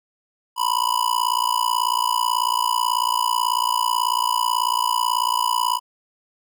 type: tone with amplitude modulation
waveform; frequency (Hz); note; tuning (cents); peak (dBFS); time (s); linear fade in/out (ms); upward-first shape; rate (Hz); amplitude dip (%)
square; 988; B5; 0; -15; 0.56-5.8; 50; sine; 58.2; 100
effects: none